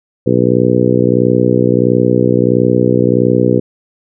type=harmonic tone; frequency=61.5 Hz; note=B1; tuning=7 cents flat; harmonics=2 / 3 / 4 / 5 / 6 / 7 / 8; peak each=-16 / -16 / -16 / -16 / -16 / -16 / -16 dBFS; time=0.26-3.6 s; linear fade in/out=10 ms; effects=none